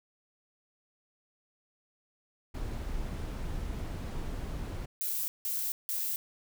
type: noise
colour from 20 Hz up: brown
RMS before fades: -36 dBFS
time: 2.54-4.86 s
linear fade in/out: 10 ms
type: noise bursts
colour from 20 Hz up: violet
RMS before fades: -33 dBFS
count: 3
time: 5.01-6.16 s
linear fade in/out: 0 ms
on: 270 ms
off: 170 ms
effects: none